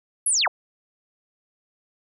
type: linear sweep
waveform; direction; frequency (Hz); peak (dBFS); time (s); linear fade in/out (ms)
sine; down; 11410 to 466.2; -18; 0.26-0.48; 5
effects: none